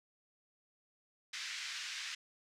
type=band-pass noise; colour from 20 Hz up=pink; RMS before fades=-43 dBFS; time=1.33-2.15 s; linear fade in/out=5 ms; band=1700 to 6300 Hz; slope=24 dB/octave; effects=none